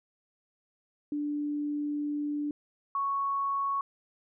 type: tone pair in turn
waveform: sine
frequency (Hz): 293.7 / 1108.9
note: D4 / C#6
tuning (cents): 0 / 0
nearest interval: octave + major seventh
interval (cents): 2300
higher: second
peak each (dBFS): -29 / -27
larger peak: second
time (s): 1.12-2.51 / 2.95-3.81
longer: first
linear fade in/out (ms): 2
effects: none